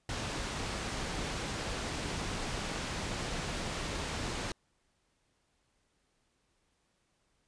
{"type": "low-pass noise", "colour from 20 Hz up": "pink", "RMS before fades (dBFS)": -37, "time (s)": [0.09, 4.52], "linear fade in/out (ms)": 2, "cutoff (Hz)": 7200, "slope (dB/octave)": 12, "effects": ["pink hiss -75 dBFS RMS until 7.47 s", "resampled to 22050 Hz"]}